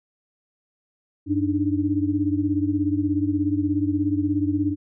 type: tone cluster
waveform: sine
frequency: 95.9 / 291.4 / 308.1 Hz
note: G2 / D4 / D#4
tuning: -37 / -13 / -17 cents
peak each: -27 / -22 / -25 dBFS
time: 1.26-4.76 s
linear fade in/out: 50 ms
effects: none